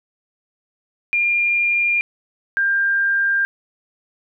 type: tone pair in turn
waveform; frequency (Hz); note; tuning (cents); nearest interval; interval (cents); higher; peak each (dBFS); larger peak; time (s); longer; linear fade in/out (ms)
sine; 2404 / 1595.2; D7 / G6; +40 / +30; perfect fifth; 710; first; -15 / -15; neither; 1.13-2.01 / 2.57-3.45; neither; 0
effects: none